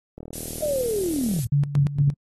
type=click train; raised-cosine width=2 ms; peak=-24 dBFS; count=49; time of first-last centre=0.18-1.389 s; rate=39.7 Hz
type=noise; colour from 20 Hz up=violet; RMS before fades=-30 dBFS; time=0.33-1.45 s; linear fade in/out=5 ms
type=linear sweep; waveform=sine; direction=down; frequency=623 to 103.83 Hz; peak=-22 dBFS; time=0.62-1.47 s; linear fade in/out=5 ms
type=tone with tremolo; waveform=sine; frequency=142.9 Hz; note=D3; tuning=47 cents flat; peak=-16 dBFS; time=1.52-2.14 s; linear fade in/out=5 ms; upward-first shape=square; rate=4.3 Hz; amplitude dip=75%
effects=AAC 32 kbps